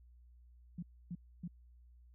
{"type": "tone bursts", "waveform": "sine", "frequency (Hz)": 173.8, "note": "F3", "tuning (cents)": -8, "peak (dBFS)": -39, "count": 3, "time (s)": [0.78, 1.478], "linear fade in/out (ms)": 5, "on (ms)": 46, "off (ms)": 280, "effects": ["added 60 Hz sine -58 dBFS peak until 2.14 s"]}